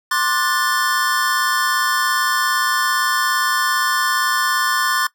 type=chord; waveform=square; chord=D dominant seventh; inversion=third; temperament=just; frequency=1057.2 / 1174.7 / 1468.3 / 1762 Hz; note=C6 / D6 / F#6 / A6; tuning=+18 / 0 / -14 / +2 cents; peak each=-22 / -24 / -24 / -22 dBFS; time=0.11-5.07 s; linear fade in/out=5 ms; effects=noise-tail reverb RT60 0.1 s tail -19 dB re dry